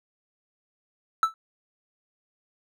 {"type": "tone with exponential decay", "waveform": "triangle", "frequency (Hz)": 1318.5, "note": "E6", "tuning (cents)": 0, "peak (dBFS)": -12, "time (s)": [1.23, 1.34], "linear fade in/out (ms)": 1, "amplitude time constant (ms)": 23, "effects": []}